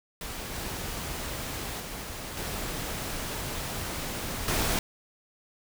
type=noise with level steps; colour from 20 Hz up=pink; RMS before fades=-37 / -35 / -38 / -34 / -27 dBFS; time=0.21-4.79 s; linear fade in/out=2 ms; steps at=0.54 / 1.8 / 2.37 / 4.48 s; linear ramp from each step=2 ms; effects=none